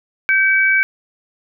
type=tone pair together; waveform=sine; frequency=1558 / 2278 Hz; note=G6 / C#7; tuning=-11 / +47 cents; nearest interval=perfect fifth; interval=658 cents; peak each=-14 dBFS; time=0.29-0.83 s; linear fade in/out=0 ms; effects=none